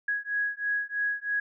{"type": "beating tone pair", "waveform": "sine", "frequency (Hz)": [1661.2, 1664.3], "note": ["G#6", "G#6"], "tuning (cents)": [0, 3], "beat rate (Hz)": 3.1, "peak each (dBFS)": -30, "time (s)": [0.08, 1.4], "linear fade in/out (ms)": 5, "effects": []}